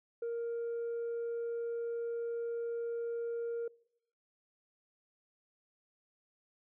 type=tone; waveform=sine; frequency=467.1 Hz; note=A#4; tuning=3 cents sharp; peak=-32 dBFS; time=0.22-3.68 s; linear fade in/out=5 ms; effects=noise-tail reverb RT60 0.8 s tail -26 dB re dry + tanh soft clip ceiling -33 dBFS